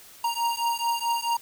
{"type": "beating tone pair", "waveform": "square", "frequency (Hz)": [932.3, 936.9], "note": ["A#5", "A#5"], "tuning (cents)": [0, 8], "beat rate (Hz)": 4.6, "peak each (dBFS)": -28, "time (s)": [0.24, 1.37], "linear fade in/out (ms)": 5, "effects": ["white hiss -49 dBFS RMS until 1.41 s"]}